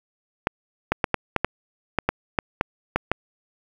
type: clicks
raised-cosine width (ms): 0.5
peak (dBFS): -4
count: 12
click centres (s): 0.471 / 0.92 / 1.042 / 1.143 / 1.363 / 1.446 / 1.987 / 2.09 / 2.388 / 2.611 / 2.96 / 3.116
effects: 7-bit